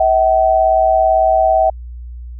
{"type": "tone pair together", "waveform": "sine", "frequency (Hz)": [644, 761.9], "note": ["E5", "G5"], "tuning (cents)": [-41, -49], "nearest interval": "minor third", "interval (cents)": 292, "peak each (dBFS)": -12, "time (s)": [0, 1.7], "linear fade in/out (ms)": 5, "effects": ["added 60 Hz sine -27 dBFS peak until 2.39 s"]}